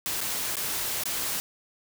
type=noise with dropouts; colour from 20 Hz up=white; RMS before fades=-30 dBFS; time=0.06-1.4 s; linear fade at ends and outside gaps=0 ms; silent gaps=0.206-0.213 / 0.556-0.568 / 1.036-1.055 s; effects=none